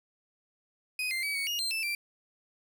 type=tone with pitch steps; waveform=35% pulse; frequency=2502 / 2090 / 2282 / 2230 / 2860 / 4149 / 2642 / 2354 Hz; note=D#7 / C7 / C#7 / C#7 / F7 / C8 / E7 / D7; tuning=+9 / -2 / +50 / +10 / +41 / -15 / +3 / +3 cents; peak=-28 dBFS; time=0.99-1.95 s; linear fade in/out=2 ms; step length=120 ms; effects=none